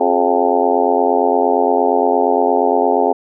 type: harmonic tone with a mistuned harmonic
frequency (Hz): 88.6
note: F2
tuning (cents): +25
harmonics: 3 / 4 / 5 / 6 / 7 / 8 / 9 / 10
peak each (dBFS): -21 / -22 / -17 / -21 / -22 / -18 / -19 / -22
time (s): 0-3.13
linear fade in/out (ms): 10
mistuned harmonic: 5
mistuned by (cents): -81
effects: none